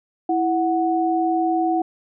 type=tone pair together; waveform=sine; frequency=329.6 / 738.8 Hz; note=E4 / F#5; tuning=0 / -3 cents; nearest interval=octave + major second; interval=1397 cents; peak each=-20 dBFS; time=0.29-1.82 s; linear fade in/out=5 ms; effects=none